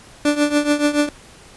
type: tone with tremolo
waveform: 30% pulse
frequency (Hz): 293.7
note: D4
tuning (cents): 0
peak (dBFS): -9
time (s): 0.25-1.09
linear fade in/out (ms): 2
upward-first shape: triangle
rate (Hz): 7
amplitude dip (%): 85
effects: pink hiss -44 dBFS RMS until 1.56 s + resampled to 24000 Hz